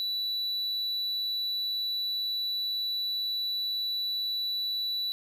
triangle tone, 3951 Hz, B7, in tune, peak -27 dBFS, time 0-5.12 s, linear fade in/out 0 ms, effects none

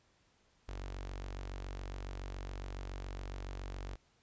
sawtooth tone with notch filter, 47.17 Hz, F#1, 34 cents sharp, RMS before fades -43 dBFS, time 0.68-3.96 s, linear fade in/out 10 ms, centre 170 Hz, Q 0.98, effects pink hiss -71 dBFS RMS until 4.22 s + resampled to 16000 Hz

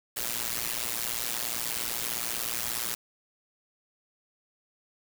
white noise with amplitude modulation, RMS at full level -28 dBFS, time 0.16-2.95 s, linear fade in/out 10 ms, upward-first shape sine, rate 117 Hz, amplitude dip 95%, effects none

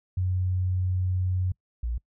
sine tone pair in turn, 91.9 / 58.63 Hz, F#2 / A#1, -11 / +11 cents, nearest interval minor sixth, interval 778 cents, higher first, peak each -23 / -26 dBFS, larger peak first, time 0.17-1.52 / 1.83-1.98 s, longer first, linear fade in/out 5 ms, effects noise-tail reverb RT60 0.1 s tail -24 dB re dry

